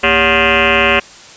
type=tone with frequency modulation; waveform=sine; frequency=1568 Hz; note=G6; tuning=in tune; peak=-8 dBFS; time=0.03-1 s; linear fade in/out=10 ms; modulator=167 Hz; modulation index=7.8; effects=white hiss -37 dBFS RMS until 1.36 s + resampled to 16000 Hz